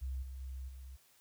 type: tone with level steps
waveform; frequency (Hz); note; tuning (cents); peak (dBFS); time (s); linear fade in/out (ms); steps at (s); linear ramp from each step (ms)
sine; 65.41; C2; 0; -35 / -42 / -40 / -46; 0.01-0.97; 20; 0.22 / 0.4 / 0.68; 10
effects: tanh soft clip ceiling -32 dBFS + white hiss -67 dBFS RMS until 1.2 s